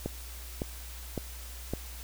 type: click train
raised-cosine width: 2 ms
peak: -18 dBFS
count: 4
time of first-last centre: 0.06-1.736 s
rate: 1.79 Hz
effects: added 60 Hz sine -42 dBFS peak until 2.03 s + white hiss -47 dBFS RMS until 2.03 s